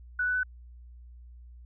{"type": "tone with pitch steps", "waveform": "sine", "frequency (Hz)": [1480, 1491.2, 1502.4], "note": ["F#6", "F#6", "F#6"], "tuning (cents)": [0, 13, 26], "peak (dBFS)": -25, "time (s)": [0.19, 0.433], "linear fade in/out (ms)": 5, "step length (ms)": 81, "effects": ["added 60 Hz sine -46 dBFS peak until 1.65 s"]}